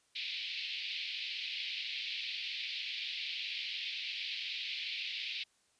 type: band-pass noise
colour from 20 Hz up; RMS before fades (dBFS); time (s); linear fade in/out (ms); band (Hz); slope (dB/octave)
pink; -40; 0.15-5.44; 10; 2300 to 4400; 48
effects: white hiss -72 dBFS RMS until 5.79 s + resampled to 22050 Hz